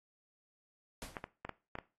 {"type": "noise with exponential decay", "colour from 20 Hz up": "pink", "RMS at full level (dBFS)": -42, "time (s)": [1.02, 1.27], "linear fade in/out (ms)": 0, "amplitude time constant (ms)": 53}
{"type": "clicks", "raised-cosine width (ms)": 0.5, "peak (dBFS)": -25, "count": 6, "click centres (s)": [1.168, 1.241, 1.45, 1.493, 1.754, 1.787]}
{"effects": ["noise-tail reverb RT60 0.3 s tail -18 dB re dry", "AAC 32 kbps"]}